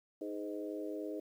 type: harmonic tone with a mistuned harmonic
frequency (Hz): 103.83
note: G#2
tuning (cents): 0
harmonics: 3 / 4 / 5 / 6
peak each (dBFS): -41 / -43 / -45 / -47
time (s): 0.21-1.2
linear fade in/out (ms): 5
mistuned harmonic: 5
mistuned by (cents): -20
effects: 11-bit